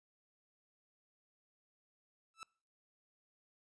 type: tone with exponential growth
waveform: sawtooth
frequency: 1317 Hz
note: E6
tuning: 2 cents flat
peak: -38 dBFS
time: 2.34-2.43 s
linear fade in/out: 0 ms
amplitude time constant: 19 ms
effects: noise-tail reverb RT60 0.5 s tail -25 dB re dry + resampled to 22050 Hz